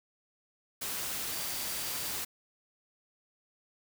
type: tone in noise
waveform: sine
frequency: 4699 Hz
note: D8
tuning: in tune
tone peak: -46 dBFS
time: 1.32-2.12 s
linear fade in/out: 10 ms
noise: white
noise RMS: -36 dBFS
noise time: 0.81-2.25 s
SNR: -13 dB
effects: none